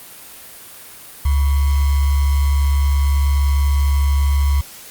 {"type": "tone with sample-and-hold", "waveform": "sine", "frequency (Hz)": 70.2, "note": "C#2", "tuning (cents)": 22, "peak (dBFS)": -12, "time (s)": [1.25, 4.61], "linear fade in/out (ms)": 5, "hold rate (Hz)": 1050, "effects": ["white hiss -38 dBFS RMS until 4.9 s", "Opus 32 kbps"]}